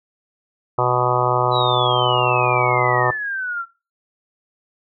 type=harmonic tone; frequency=124.1 Hz; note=B2; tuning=9 cents sharp; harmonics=1 / 3 / 4 / 5 / 6 / 7 / 8 / 9 / 10; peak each=-24 / -24 / -24 / -24 / -24 / -24 / -24 / -24 / -24 dBFS; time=0.78-3.11 s; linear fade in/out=5 ms
type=exponential sweep; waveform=sine; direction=down; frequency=3990 to 1344 Hz; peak=-22 dBFS; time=1.51-3.66 s; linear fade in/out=50 ms
effects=noise-tail reverb RT60 0.3 s tail -20 dB re dry